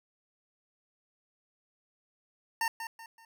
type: tone with echo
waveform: 25% pulse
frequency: 910 Hz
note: A#5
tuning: 42 cents flat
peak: -24 dBFS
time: 2.61-2.68 s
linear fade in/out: 2 ms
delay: 190 ms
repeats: 3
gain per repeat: -9 dB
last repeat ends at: 3.25 s
effects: none